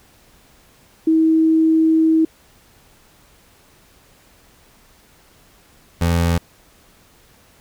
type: tone pair in turn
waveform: sine / 25% pulse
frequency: 320.5 / 84.89 Hz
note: E4 / F2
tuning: -49 / -49 cents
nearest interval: octave + major seventh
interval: 2300 cents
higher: first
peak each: -11 dBFS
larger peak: neither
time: 1.07-2.25 / 6.01-6.38 s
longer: first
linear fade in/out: 5 ms
effects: pink hiss -52 dBFS RMS until 7.6 s